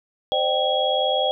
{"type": "tone cluster", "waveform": "sine", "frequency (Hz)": [522, 602, 777, 3313], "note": ["C5", "D5", "G5", "G#7"], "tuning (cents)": [-4, 43, -16, -5], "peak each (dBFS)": -24, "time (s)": [0.32, 1.31], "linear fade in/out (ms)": 0, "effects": []}